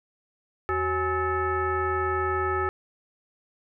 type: tone with frequency modulation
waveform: sine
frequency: 835 Hz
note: G#5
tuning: 9 cents sharp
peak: -23 dBFS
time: 0.69-2.69 s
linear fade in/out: 0 ms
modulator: 459 Hz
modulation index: 1.8
effects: none